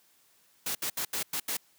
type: noise bursts at uneven times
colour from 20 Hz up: white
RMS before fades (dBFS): -32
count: 6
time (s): 0.66-0.75 / 0.82-0.9 / 0.97-1.05 / 1.13-1.23 / 1.33-1.4 / 1.48-1.57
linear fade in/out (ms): 5
effects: white hiss -65 dBFS RMS until 1.78 s + high-pass 100 Hz 12 dB/octave